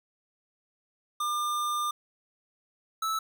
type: tone pair in turn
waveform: square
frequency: 1200 / 1309.6 Hz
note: D6 / E6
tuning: +37 / -12 cents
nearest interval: major second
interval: 151 cents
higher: second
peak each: -28 dBFS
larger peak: neither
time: 1.2-1.91 / 3.02-3.19 s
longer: first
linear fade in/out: 5 ms
effects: none